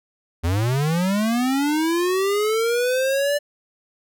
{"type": "linear sweep", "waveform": "square", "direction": "up", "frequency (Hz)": [79, 587.3], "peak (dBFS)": -19, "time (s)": [0.43, 3.39], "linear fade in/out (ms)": 20, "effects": []}